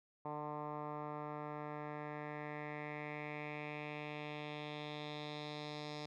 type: tone with low-pass filter sweep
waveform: 10% pulse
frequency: 149.4 Hz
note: D3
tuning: 30 cents sharp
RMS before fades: -45 dBFS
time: 0.25-6.06 s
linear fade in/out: 5 ms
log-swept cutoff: 1000 to 4700 Hz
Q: 3.2
effects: none